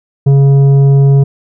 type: tone with tanh clipping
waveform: sine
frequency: 138.59 Hz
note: C#3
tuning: in tune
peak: -5 dBFS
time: 0.26-1.24 s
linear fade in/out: 10 ms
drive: 8 dB
effects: none